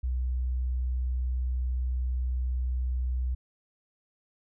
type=tone; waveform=sine; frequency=62.7 Hz; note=B1; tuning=27 cents sharp; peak=-26 dBFS; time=0.03-3.35 s; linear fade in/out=10 ms; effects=none